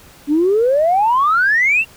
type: exponential sweep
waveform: sine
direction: up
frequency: 280.1 to 2794 Hz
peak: -10 dBFS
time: 0.27-1.85 s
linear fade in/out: 50 ms
effects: tanh soft clip ceiling -6 dBFS + pink hiss -44 dBFS RMS until 1.96 s